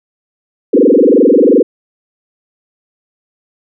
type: tone with frequency modulation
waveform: sine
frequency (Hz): 380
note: F#4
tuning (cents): +46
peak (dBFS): -4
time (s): 0.73-1.63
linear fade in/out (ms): 10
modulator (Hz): 22.7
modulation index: 5.6
effects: none